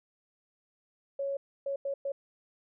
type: tone bursts at uneven times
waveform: sine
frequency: 554.4 Hz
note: C#5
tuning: in tune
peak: -30 dBFS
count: 4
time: 1.19-1.37 / 1.66-1.76 / 1.85-1.94 / 2.05-2.12 s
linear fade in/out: 5 ms
effects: none